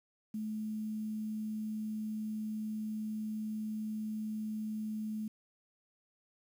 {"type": "tone with quantisation", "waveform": "sine", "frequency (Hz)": 215.6, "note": "A3", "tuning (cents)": -35, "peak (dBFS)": -35, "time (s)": [0.34, 5.28], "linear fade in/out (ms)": 5, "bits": 10, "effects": []}